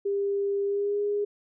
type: tone with pitch glide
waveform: sine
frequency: 400 to 410.8 Hz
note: G4 to G#4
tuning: +35 to -19 cents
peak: -24 dBFS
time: 0.05-1.25 s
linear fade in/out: 10 ms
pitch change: +46 cents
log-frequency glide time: 0.65-1.01 s
effects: none